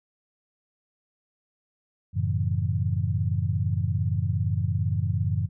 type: chord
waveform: sine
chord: F# minor seventh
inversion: none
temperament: equal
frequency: 92.5 / 110 / 138.59 / 164.81 Hz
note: F#2 / A2 / C#3 / E3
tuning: 0 / 0 / 0 / 0 cents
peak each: -26 / -27 / -30 / -32 dBFS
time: 2.13-5.49 s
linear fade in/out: 50 ms
effects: none